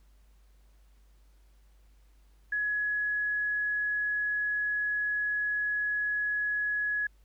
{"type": "tone", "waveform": "sine", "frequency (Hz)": 1684, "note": "G#6", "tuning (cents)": 24, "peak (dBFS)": -27, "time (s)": [2.52, 7.07], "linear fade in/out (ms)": 5, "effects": ["added 50 Hz sine -57 dBFS peak until 7.24 s", "pink hiss -71 dBFS RMS until 7.24 s"]}